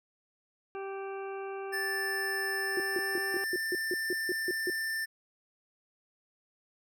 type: harmonic tone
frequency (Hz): 390.4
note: G4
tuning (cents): -7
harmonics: 1 / 2 / 3 / 4 / 6 / 7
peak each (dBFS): -37 / -43 / -47 / -49 / -53 / -54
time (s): 0.75-3.44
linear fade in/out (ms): 0
type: tone with pitch glide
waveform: square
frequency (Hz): 1760 to 1783.5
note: A6 to A6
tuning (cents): 0 to +23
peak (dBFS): -32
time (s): 1.72-5.06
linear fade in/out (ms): 20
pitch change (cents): +23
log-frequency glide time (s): 2.59-3.61
type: tone bursts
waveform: sine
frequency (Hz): 361.9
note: F#4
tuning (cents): -38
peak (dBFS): -29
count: 11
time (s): 2.77-4.7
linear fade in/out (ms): 2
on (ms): 30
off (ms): 160
effects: none